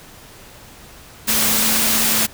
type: tone in noise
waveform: sine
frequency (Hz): 220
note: A3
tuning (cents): 0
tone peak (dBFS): -27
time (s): 1.27-2.27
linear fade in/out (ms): 20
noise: white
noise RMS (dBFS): -17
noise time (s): 1.27-2.27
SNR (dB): -13
effects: pink hiss -42 dBFS RMS until 2.33 s